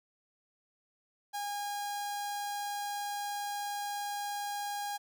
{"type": "tone with notch filter", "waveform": "sawtooth", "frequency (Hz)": 817, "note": "G#5", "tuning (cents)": -29, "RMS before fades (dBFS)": -37, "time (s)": [1.33, 4.98], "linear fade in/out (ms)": 20, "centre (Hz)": 2200, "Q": 1.4, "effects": []}